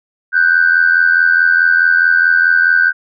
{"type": "tone pair together", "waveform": "sine", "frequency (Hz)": [1483.3, 1568], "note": ["F#6", "G6"], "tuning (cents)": [4, 0], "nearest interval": "minor second", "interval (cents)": 96, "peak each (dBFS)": -10, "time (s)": [0.32, 2.93], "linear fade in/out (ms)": 50, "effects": ["tanh soft clip ceiling -1 dBFS"]}